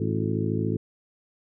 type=harmonic tone with a mistuned harmonic; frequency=54 Hz; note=A1; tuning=32 cents flat; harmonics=2 / 3 / 4 / 5 / 6 / 7 / 8; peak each=-28 / -30 / -31 / -32 / -33 / -33 / -34 dBFS; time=0-0.77 s; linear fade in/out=5 ms; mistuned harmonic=7; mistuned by=-72 cents; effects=none